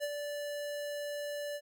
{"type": "tone with ADSR envelope", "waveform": "square", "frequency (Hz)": 583, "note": "D5", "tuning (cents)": -13, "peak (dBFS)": -32, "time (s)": [0, 1.61], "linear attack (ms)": 37, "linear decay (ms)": 42, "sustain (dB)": -5, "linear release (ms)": 54, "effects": []}